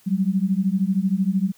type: beating tone pair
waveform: sine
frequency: 185 / 198 Hz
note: F#3 / G3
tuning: 0 / +18 cents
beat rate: 13 Hz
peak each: -21 dBFS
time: 0.06-1.52 s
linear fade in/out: 20 ms
effects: white hiss -56 dBFS RMS until 1.57 s